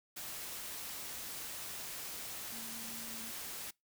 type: tone in noise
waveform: sine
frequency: 227.4 Hz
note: A#3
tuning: 43 cents flat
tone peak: -51 dBFS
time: 2.52-3.31 s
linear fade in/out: 10 ms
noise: white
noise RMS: -44 dBFS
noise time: 0.16-3.71 s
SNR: -10 dB
effects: noise-tail reverb RT60 0.2 s tail -25 dB re dry